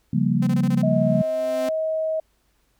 sine chord, G half-diminished seventh, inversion second, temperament equal, 138.59 / 174.61 / 196 / 233.1 Hz, Db3 / F3 / G3 / Bb3, 0 / 0 / 0 / 0 cents, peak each -23 dBFS, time 0.13-1.22 s, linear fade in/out 5 ms
sawtooth tone bursts, 257.5 Hz, C4, 28 cents flat, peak -26 dBFS, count 6, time 0.42-0.82 s, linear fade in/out 5 ms, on 50 ms, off 20 ms
sawtooth tone with exponential growth, 261.3 Hz, C4, 2 cents flat, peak -22 dBFS, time 0.44-1.69 s, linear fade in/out 2 ms, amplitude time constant 270 ms
sine tone, 635 Hz, D#5, 35 cents sharp, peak -21 dBFS, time 0.83-2.2 s, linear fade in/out 5 ms
effects added 50 Hz sine -67 dBFS peak until 2.79 s + pink hiss -67 dBFS RMS until 2.79 s

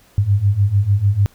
sine beating tone pair, 96.8 / 103.5 Hz, G2 / G#2, -21 / -5 cents, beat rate 6.7 Hz, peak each -17 / -14 dBFS, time 0.18-1.26 s, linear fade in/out 0 ms, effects pink hiss -52 dBFS RMS until 1.34 s

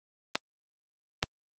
clicks, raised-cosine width 0.2 ms, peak -6 dBFS, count 2, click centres 0.355 / 1.229 s, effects high-pass 200 Hz 12 dB/octave + Opus 32 kbps

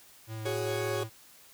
square tone with vibrato, 110 Hz, A2, in tune, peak -37 dBFS, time 0.27-1.1 s, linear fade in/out 50 ms, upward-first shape sine, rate 4.1 Hz, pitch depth 14 cents each way
40% pulse chord, F# suspended second, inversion none, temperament equal, 370 / 415.3 / 554.4 Hz, F#4 / G#4 / C#5, 0 / 0 / 0 cents, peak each -34 dBFS, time 0.45-1.04 s, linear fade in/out 10 ms
effects white hiss -56 dBFS RMS until 1.53 s

